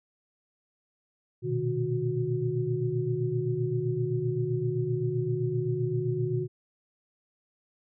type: tone cluster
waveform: sine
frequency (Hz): 118.1 / 125.8 / 153.6 / 365.4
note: A#2 / B2 / D#3 / F#4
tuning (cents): +23 / +32 / -22 / -22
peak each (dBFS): -34 / -30 / -33 / -30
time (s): 1.42-6.48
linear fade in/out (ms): 50
effects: none